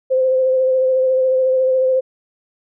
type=tone with vibrato; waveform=sine; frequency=519 Hz; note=C5; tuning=14 cents flat; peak=-12 dBFS; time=0.1-2.01 s; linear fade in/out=20 ms; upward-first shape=sine; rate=14 Hz; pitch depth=20 cents each way; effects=none